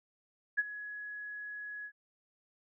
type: tone with ADSR envelope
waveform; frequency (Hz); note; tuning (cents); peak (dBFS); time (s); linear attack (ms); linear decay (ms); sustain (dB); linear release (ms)
sine; 1681; G#6; +20; -24; 0.57-1.92; 21; 32; -16; 70
effects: none